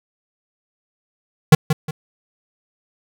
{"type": "tone with echo", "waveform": "square", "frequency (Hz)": 154.7, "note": "D#3", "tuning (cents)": -10, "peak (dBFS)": -4, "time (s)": [1.52, 1.55], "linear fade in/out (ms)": 5, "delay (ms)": 180, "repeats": 2, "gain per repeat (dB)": -10, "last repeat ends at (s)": 1.91, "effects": []}